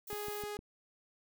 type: noise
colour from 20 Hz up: violet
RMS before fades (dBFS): -47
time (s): 0.07-0.43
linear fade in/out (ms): 5
type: tone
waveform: sawtooth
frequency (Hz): 415.3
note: G#4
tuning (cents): 0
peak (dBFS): -35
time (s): 0.1-0.57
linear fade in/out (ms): 2
type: click train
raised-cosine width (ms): 3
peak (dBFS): -34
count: 4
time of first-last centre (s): 0.13-0.591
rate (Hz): 6.51
effects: none